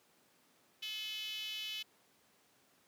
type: tone with high-pass filter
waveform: 5% pulse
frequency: 430 Hz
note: A4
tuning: 40 cents flat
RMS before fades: -42 dBFS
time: 0.82-1.83 s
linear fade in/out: 10 ms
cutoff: 2900 Hz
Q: 6
effects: pink hiss -69 dBFS RMS until 2.87 s + high-pass 200 Hz 12 dB/octave